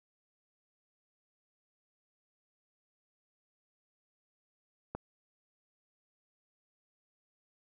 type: click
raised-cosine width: 1 ms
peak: -23 dBFS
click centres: 4.95 s
effects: none